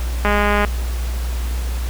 click train, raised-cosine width 0.5 ms, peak -3 dBFS, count 83, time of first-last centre 0.25-0.648 s, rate 206 Hz, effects added 60 Hz sine -19 dBFS peak until 1.89 s + pink hiss -34 dBFS RMS until 1.89 s

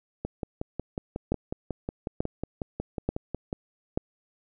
two click trains, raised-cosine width 2 ms, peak -12 / -17 dBFS, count 4 / 19, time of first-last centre 1.32-3.975 / 0.25-3.529 s, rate 1.13 / 5.49 Hz, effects none

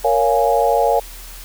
sine chord, Bb minor seventh, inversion none, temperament equal with one note detuned, 466.2 / 559.2 / 698.5 / 830.6 Hz, Bb4 / Db5 / F5 / Ab5, 0 / +15 / 0 / 0 cents, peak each -18 dBFS, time 0.04-1 s, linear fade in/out 10 ms, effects added 40 Hz sine -35 dBFS peak until 1.44 s + white hiss -38 dBFS RMS until 1.44 s

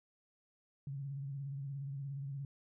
sine tone with vibrato, 138.59 Hz, C#3, in tune, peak -39 dBFS, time 0.87-2.45 s, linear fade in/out 2 ms, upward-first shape sine, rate 17 Hz, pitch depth 59 cents each way, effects none

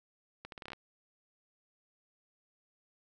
accelerating click train, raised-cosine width 0.3 ms, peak -28 dBFS, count 9, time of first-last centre 0.45-0.732 s, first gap 72 ms, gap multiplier 0.78, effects none

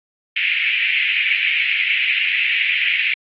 pink band-pass noise, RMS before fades -19 dBFS, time 0.36-3.14 s, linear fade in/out 5 ms, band 2100 to 2800 Hz, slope 48 dB/octave, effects AAC 32 kbps

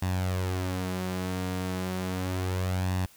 sawtooth tone with flanger, 92.3 Hz, F#2, 4 cents flat, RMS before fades -30 dBFS, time 0.02-3.06 s, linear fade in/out 5 ms, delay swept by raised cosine 1.1 to 6.6 ms, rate 0.34 Hz, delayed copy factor +0.55, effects white hiss -56 dBFS RMS until 3.16 s

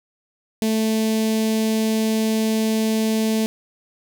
sawtooth tone with notch filter, 220 Hz, A3, in tune, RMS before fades -20 dBFS, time 0.62-3.46 s, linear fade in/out 0 ms, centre 1300 Hz, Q 0.58, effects none

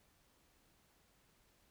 silence, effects pink hiss -72 dBFS RMS until 1.7 s

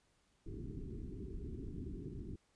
pink low-pass noise, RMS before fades -45 dBFS, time 0.46-2.36 s, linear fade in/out 5 ms, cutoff 410 Hz, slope 96 dB/octave, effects pink hiss -75 dBFS RMS until 2.55 s + resampled to 22050 Hz

